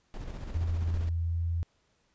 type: noise with tremolo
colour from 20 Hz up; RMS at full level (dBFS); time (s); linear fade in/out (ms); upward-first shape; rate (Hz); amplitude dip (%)
brown; -37; 0.14-1.09; 0; square; 15; 40
type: tone with pitch glide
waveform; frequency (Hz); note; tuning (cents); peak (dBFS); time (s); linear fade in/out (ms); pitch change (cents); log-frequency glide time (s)
sine; 83.7 to 84.28; E2 to E2; +27 to +39; -27; 0.55-1.63; 0; +12; 1.23-1.38
effects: pink hiss -71 dBFS RMS until 2.14 s + resampled to 16000 Hz